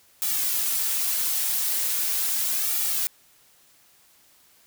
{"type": "noise with flanger", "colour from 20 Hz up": "blue", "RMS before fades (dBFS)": -25, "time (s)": [0.22, 3.07], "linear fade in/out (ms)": 0, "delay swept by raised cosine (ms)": [1.9, 5.8], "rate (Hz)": 0.39, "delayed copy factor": -0.7, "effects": ["white hiss -58 dBFS RMS until 4.66 s"]}